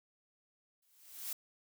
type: noise with exponential growth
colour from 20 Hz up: blue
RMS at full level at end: -37 dBFS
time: 0.82-1.33 s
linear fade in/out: 5 ms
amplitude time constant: 110 ms
effects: none